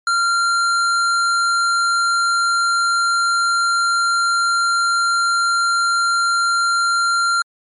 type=tone; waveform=square; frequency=1383 Hz; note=F6; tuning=17 cents flat; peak=-15 dBFS; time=0.07-7.42 s; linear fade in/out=2 ms; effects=low-pass 10000 Hz 12 dB/octave + MP3 48 kbps